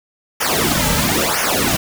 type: noise with flanger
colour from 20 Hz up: pink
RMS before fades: -17 dBFS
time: 0.4-1.77 s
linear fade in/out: 10 ms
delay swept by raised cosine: 0.24 to 2.84 ms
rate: 1 Hz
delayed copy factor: -0.95
effects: none